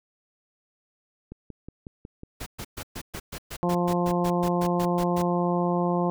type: click train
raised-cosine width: 3 ms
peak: -26 dBFS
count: 11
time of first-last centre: 1.32-3.148 s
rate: 5.47 Hz
type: noise bursts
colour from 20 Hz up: pink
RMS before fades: -36 dBFS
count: 16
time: 2.4-5.224 s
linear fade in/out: 10 ms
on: 64 ms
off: 120 ms
type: harmonic tone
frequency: 175.6 Hz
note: F3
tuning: 10 cents sharp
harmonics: 1 / 2 / 3 / 4 / 5 / 6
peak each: -25 / -28 / -30 / -31 / -32 / -33 dBFS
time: 3.63-6.1 s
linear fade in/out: 0 ms
effects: none